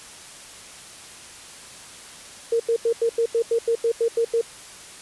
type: tone bursts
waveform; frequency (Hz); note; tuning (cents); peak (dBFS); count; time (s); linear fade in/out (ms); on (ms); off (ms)
sine; 462.1; A#4; -15; -17; 12; 2.52-4.413; 5; 78; 87
effects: white hiss -42 dBFS RMS until 5.01 s + resampled to 24000 Hz